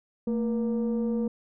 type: tone pair together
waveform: sine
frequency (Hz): 225.3 / 477.4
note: A3 / A#4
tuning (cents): +41 / +41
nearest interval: octave + minor second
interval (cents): 1300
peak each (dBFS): -24 / -29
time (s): 0.27-1.28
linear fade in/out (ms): 5
effects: tanh soft clip ceiling -21 dBFS